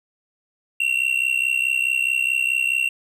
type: tone with amplitude modulation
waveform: triangle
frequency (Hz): 2737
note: F7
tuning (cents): -36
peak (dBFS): -13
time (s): 0.8-2.89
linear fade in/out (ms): 5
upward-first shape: sine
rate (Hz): 64.7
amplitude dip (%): 85
effects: none